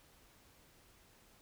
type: silence
effects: pink hiss -65 dBFS RMS until 1.41 s